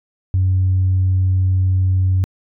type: tone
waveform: sine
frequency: 93.3 Hz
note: F#2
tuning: 15 cents sharp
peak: -11 dBFS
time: 0.34-2.24 s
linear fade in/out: 0 ms
effects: tanh soft clip ceiling -9 dBFS